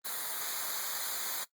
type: noise with comb filter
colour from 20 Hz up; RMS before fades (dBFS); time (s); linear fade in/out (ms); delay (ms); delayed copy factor
white; -36; 0.04-1.45; 20; 0.36; -1
effects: noise-tail reverb RT60 0.1 s tail -18 dB re dry + Opus 32 kbps